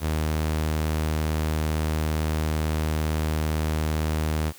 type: tone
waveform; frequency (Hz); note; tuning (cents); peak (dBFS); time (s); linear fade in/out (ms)
sawtooth; 77.78; D#2; 0; -19; 0-4.53; 50
effects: white hiss -48 dBFS RMS until 4.58 s